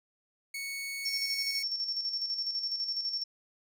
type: tone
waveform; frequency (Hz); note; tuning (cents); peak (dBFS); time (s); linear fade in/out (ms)
sawtooth; 2217; C#7; 0; -32; 0.54-1.63; 5
type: tone with tremolo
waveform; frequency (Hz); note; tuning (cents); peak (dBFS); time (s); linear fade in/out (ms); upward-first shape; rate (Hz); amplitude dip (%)
sine; 5450; F8; -43; -29; 1.05-3.24; 10; square; 12; 50
effects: none